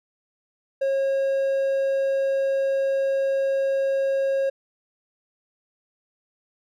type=tone; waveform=triangle; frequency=543 Hz; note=C#5; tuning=36 cents flat; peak=-18 dBFS; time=0.81-4.5 s; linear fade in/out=10 ms; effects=none